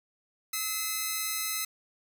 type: tone pair together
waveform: 5% pulse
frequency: 1291 / 2049 Hz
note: E6 / C7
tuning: -37 / -37 cents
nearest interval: minor sixth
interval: 800 cents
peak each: -22 dBFS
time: 0.53-1.65 s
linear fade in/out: 5 ms
effects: none